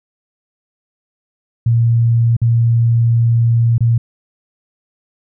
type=tone with dropouts; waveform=sine; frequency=116.54 Hz; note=A#2; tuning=in tune; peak=-9 dBFS; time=1.66-3.98 s; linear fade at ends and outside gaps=5 ms; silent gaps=2.367-2.416 / 3.781-3.806 s; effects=none